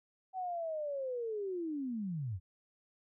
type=linear sweep; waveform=sine; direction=down; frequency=762 to 81.7 Hz; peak=-35 dBFS; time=0.33-2.4 s; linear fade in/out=50 ms; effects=none